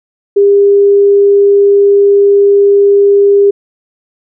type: tone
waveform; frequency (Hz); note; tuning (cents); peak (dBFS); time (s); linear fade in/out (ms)
sine; 402; G4; +44; -3; 0.36-3.51; 10
effects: none